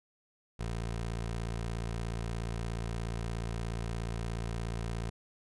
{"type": "tone", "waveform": "20% pulse", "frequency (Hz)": 56.9, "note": "A#1", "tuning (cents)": -41, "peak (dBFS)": -29, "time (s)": [0.59, 5.1], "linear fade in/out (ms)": 10, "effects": ["resampled to 24000 Hz"]}